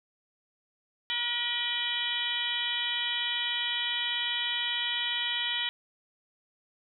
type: harmonic tone with a mistuned harmonic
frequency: 479 Hz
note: A#4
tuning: 47 cents sharp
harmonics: 2 / 3 / 4 / 5 / 6 / 7 / 8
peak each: -42 / -43 / -35 / -38 / -33 / -33 / -37 dBFS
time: 1.1-5.69 s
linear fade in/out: 0 ms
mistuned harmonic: 6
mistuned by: +89 cents
effects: none